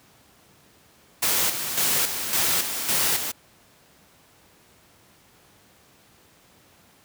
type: noise with tremolo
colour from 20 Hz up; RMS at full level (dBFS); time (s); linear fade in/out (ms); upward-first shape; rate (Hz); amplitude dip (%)
white; -22; 1.22-3.32; 10; square; 1.8; 55
effects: pink hiss -56 dBFS RMS until 7.04 s + high-pass 80 Hz 12 dB/octave